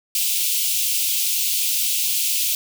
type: high-pass noise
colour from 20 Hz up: white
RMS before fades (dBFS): -21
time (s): 0.15-2.55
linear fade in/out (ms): 2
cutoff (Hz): 2500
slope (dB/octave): 48
effects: none